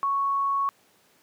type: tone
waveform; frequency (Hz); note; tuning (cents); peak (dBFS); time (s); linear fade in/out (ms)
sine; 1108.7; C#6; 0; -22; 0.03-0.69; 0
effects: pink hiss -61 dBFS RMS until 1.22 s + high-pass 200 Hz 12 dB/octave